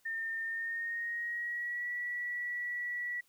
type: tone with pitch glide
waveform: sine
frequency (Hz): 1813 to 1943.1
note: A#6 to B6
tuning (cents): -49 to -29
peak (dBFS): -34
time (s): 0.05-3.21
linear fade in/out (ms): 10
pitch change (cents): +120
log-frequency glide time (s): 0.43-1.89
effects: white hiss -70 dBFS RMS until 3.28 s